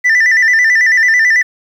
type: tone with vibrato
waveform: sine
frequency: 1886 Hz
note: A#6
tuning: 20 cents sharp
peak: -4 dBFS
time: 0.04-1.43 s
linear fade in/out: 20 ms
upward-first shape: square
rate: 9.1 Hz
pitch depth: 87 cents each way
effects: tanh soft clip ceiling -6 dBFS + 7-bit